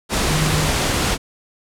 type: tone in noise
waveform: sine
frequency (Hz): 153.7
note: D#3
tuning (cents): -21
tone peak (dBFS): -19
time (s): 0.26-0.7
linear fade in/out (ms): 50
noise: pink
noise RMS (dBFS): -19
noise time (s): 0.09-1.18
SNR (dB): -3
effects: low-pass 10000 Hz 12 dB/octave